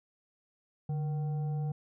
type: tone with frequency modulation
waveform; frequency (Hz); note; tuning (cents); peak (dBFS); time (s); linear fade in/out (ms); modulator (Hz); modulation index
sine; 147.1; D3; +3; -30; 0.89-1.72; 5; 621; 0.27
effects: none